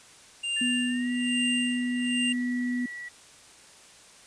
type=tone with tremolo; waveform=square; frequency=2794 Hz; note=F7; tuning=in tune; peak=-26 dBFS; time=0.43-2.33 s; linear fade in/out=10 ms; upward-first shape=sine; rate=1.2 Hz; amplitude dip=85%
type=tone with pitch glide; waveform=sine; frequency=1760 to 1941.6 Hz; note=A6 to B6; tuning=0 to -30 cents; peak=-36 dBFS; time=0.56-3.09 s; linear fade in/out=10 ms; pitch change=+170 cents; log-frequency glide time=0.87-1.11 s
type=tone; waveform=sine; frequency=246.9 Hz; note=B3; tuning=in tune; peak=-26 dBFS; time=0.61-2.86 s; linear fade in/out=5 ms
effects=white hiss -52 dBFS RMS until 4.26 s + resampled to 22050 Hz